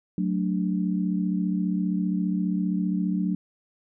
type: chord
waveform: sine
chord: D major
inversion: first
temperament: equal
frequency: 185 / 220 / 293.7 Hz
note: F#3 / A3 / D4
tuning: 0 / 0 / 0 cents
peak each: -24 / -30 / -30 dBFS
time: 0.18-3.35 s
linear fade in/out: 2 ms
effects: none